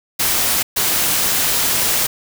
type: noise bursts at uneven times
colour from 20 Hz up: white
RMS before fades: -17 dBFS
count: 2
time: 0.19-0.63 / 0.76-2.07 s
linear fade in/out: 10 ms
effects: none